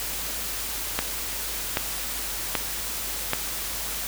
click train, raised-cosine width 0.3 ms, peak -6 dBFS, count 4, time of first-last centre 0.99-3.334 s, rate 1.28 Hz, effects added 50 Hz sine -41 dBFS peak until 4.07 s + white hiss -31 dBFS RMS until 4.07 s

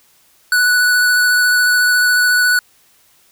square tone with vibrato, 1480 Hz, F#6, in tune, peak -11 dBFS, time 0.52-2.59 s, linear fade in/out 2 ms, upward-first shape sine, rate 14 Hz, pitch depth 12 cents each way, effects white hiss -53 dBFS RMS until 3.31 s

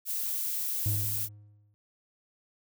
violet noise, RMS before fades -32 dBFS, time 0.05-1.29 s, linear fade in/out 50 ms
triangle tone with exponential decay, 103.83 Hz, G#2, in tune, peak -23 dBFS, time 0.86-1.74 s, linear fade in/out 0 ms, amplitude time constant 190 ms
effects none

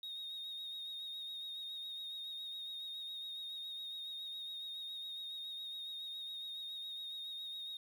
triangle tone with vibrato, 3729 Hz, A#7, in tune, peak -40 dBFS, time 0.03-7.77 s, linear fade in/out 2 ms, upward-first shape sine, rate 7.2 Hz, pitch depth 28 cents each way, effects tanh soft clip ceiling -38 dBFS + 11-bit

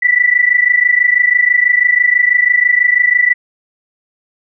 sine tone pair together, 1954.9 / 1981 Hz, B6 / B6, -18 / +5 cents, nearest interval unison, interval 23 cents, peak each -11 dBFS, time 0.02-3.34 s, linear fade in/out 10 ms, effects none

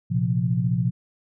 sine chord, Bb suspended second, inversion none, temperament equal, 116.54 / 130.81 / 174.61 Hz, Bb2 / C3 / F3, 0 / 0 / 0 cents, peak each -24 dBFS, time 0.1-0.91 s, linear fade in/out 20 ms, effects none

